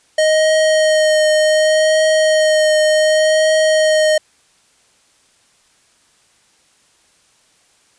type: tone with vibrato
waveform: square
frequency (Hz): 622.3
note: D#5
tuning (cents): 0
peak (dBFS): -11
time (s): 0.18-4.18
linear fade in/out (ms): 5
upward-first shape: triangle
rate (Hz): 0.67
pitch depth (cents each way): 17
effects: white hiss -55 dBFS RMS until 7.98 s + resampled to 22050 Hz